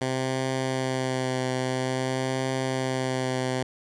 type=tone with vibrato; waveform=10% pulse; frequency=130 Hz; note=C3; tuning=11 cents flat; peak=-17 dBFS; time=0.01-3.63 s; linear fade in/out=5 ms; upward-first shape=triangle; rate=0.5 Hz; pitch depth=21 cents each way; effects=resampled to 22050 Hz